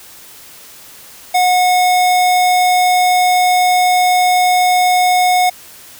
square tone, 728 Hz, F#5, 28 cents flat, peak -10 dBFS, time 1.34-5.5 s, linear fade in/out 10 ms, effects white hiss -38 dBFS RMS until 5.99 s

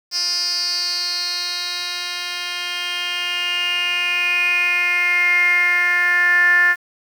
10% pulse tone with band-pass filter sweep, 353.4 Hz, F4, 21 cents sharp, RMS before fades -19 dBFS, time 0.11-6.76 s, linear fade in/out 50 ms, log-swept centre 5100 to 1700 Hz, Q 8.5, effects 7-bit

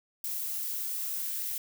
violet noise with high-pass filter sweep, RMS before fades -34 dBFS, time 0.24-1.58 s, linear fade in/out 2 ms, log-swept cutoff 370 to 2000 Hz, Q 1.6, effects none

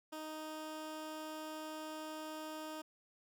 15% pulse tone, 311.1 Hz, D#4, in tune, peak -37 dBFS, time 0.12-2.82 s, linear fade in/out 10 ms, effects none

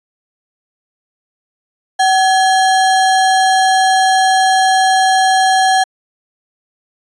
sine tone with sample-and-hold, 759 Hz, F#5, 44 cents sharp, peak -8 dBFS, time 1.99-5.84 s, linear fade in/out 10 ms, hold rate 2450 Hz, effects resampled to 22050 Hz

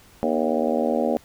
harmonic tone with a mistuned harmonic, 79.3 Hz, D#2, 33 cents sharp, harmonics 3 / 4 / 5 / 6 / 7 / 8 / 9 / 10, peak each -25 / -29 / -30 / -27 / -25 / -30 / -30 / -33 dBFS, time 0.23-1.17 s, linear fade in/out 0 ms, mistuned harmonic 4, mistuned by -61 cents, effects pink hiss -52 dBFS RMS until 1.24 s

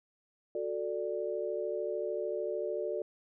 sine chord, D major, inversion first, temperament just, 367.1 / 440.5 / 587.3 Hz, F#4 / A4 / D5, -14 / +2 / 0 cents, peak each -37 / -36 / -36 dBFS, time 0.55-3.02 s, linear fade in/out 2 ms, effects none

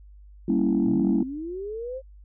sine chord, G diminished seventh, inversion none, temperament equal, 196 / 233.1 / 277.2 / 329.6 Hz, G3 / Bb3 / Db4 / Fb4, 0 / 0 / 0 / 0 cents, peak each -24 dBFS, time 0.48-1.23 s, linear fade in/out 5 ms
sine linear sweep, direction up, 108 to 539 Hz, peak -30 dBFS, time 0.84-2.02 s, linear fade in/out 50 ms
effects tanh soft clip ceiling -13 dBFS + added 50 Hz sine -45 dBFS peak until 2.24 s

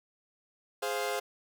sawtooth chord, F minor, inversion first, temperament equal, 415.3 / 523.3 / 698.5 Hz, Ab4 / C5 / F5, 0 / 0 / 0 cents, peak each -31 / -31 / -32 dBFS, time 0.82-1.2 s, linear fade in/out 10 ms, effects none

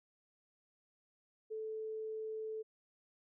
sine tone, 437.5 Hz, A4, 10 cents flat, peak -39 dBFS, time 1.5-2.63 s, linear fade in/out 20 ms, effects none

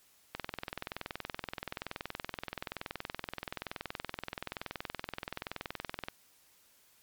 click train, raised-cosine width 0.3 ms, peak -20 dBFS, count 122, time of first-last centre 0.35-6.085 s, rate 21.1 Hz, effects white hiss -65 dBFS RMS until 7.02 s + MP3 96 kbps

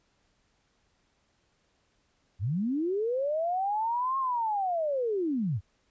sine linear two-way sweep, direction up then down, 80.8 to 1084 to 80.8 Hz, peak -26 dBFS, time 2.39-5.61 s, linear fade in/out 50 ms, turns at 4.18 s, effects pink hiss -71 dBFS RMS until 5.9 s + resampled to 16000 Hz

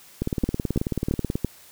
two click trains, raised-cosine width 3 ms, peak -11 / -9 dBFS, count 22 / 4, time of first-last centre 0.22-1.355 / 0.44-1.447 s, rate 18.5 / 2.98 Hz, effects white hiss -50 dBFS RMS until 1.71 s

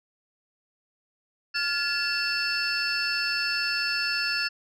sine tone cluster, 1406 / 1714 / 2689 / 4458 / 5260 Hz, F6 / A6 / E7 / C#8 / E8, +11 / -46 / +34 / +9 / -5 cents, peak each -30 dBFS, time 1.54-4.49 s, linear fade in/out 20 ms, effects tanh soft clip ceiling -18 dBFS

